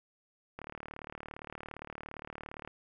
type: click train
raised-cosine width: 0.5 ms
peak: -27 dBFS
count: 79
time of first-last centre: 0.59-2.676 s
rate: 37.4 Hz
effects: none